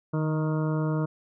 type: harmonic tone with a mistuned harmonic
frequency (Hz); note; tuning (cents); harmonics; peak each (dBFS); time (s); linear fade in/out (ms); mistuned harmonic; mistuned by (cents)
156.1; D#3; +6; 1 / 2 / 3 / 4 / 6 / 7 / 8 / 9; -25 / -31 / -35 / -37 / -41 / -42 / -43 / -44; 0.13-1.06; 10; 1; -21
effects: none